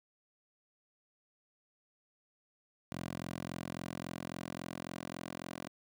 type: tone with high-pass filter sweep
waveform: 10% pulse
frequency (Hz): 43.65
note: F1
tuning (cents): 0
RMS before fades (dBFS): -43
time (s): 2.92-5.68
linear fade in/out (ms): 0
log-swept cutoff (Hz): 140 to 270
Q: 0.83
effects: none

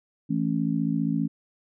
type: harmonic tone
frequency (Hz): 55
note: A1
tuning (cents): 0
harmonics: 3 / 4 / 5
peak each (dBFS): -27 / -27 / -27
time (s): 0.29-1.28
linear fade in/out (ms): 20
effects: none

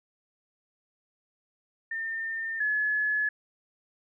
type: tone pair in turn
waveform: sine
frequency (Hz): 1808 / 1706.5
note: A6 / G#6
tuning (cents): +47 / +47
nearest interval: minor second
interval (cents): 100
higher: first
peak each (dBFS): -30 / -24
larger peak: second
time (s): 1.91-2.6 / 2.6-3.29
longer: neither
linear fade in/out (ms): 5
effects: none

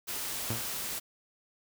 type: noise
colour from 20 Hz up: white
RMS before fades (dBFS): -36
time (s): 0.07-1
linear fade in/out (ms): 20
type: tone with exponential decay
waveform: sawtooth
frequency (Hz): 113.8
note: A#2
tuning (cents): -41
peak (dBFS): -25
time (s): 0.5-0.7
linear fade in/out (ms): 5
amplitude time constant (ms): 42
effects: none

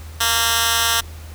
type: tone with high-pass filter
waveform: 10% pulse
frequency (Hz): 230.4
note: A#3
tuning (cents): -20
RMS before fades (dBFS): -18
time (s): 0.2-1.01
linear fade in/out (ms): 10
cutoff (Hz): 1900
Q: 0.63
effects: added 79 Hz sine -33 dBFS peak until 1.34 s + pink hiss -43 dBFS RMS until 1.34 s

